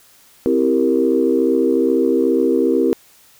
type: chord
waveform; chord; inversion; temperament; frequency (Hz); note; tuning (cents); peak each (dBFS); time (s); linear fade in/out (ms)
sine; C dominant seventh; none; equal; 261.6 / 329.6 / 392 / 466.2; C4 / E4 / G4 / Bb4; 0 / 0 / 0 / 0; -18; 0.46-2.93; 0
effects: tanh soft clip ceiling -2 dBFS + white hiss -50 dBFS RMS until 3.39 s